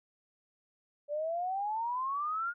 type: exponential sweep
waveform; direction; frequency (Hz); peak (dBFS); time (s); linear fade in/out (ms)
sine; up; 575 to 1442; -31; 1.08-2.54; 50
effects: none